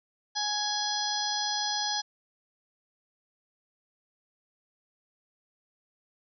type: harmonic tone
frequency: 834 Hz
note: G#5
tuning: 7 cents sharp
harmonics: 1 / 2 / 4 / 5 / 6 / 7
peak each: -33 / -38 / -36 / -35 / -33 / -37 dBFS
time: 0.35-2.02 s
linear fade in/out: 20 ms
effects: none